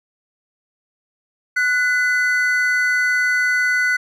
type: tone pair together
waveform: triangle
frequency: 1478 / 2016 Hz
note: F#6 / B6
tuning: -2 / +35 cents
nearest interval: perfect fourth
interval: 537 cents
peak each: -15 / -18 dBFS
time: 1.56-3.97 s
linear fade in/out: 10 ms
effects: none